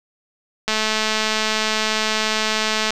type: click train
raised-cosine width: 0.2 ms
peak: -3 dBFS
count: 484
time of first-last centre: 0.68-2.906 s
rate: 217 Hz
effects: none